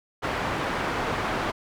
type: low-pass noise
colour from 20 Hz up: white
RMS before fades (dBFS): -28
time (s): 0.22-1.52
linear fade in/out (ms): 20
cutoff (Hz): 1400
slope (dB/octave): 12
effects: none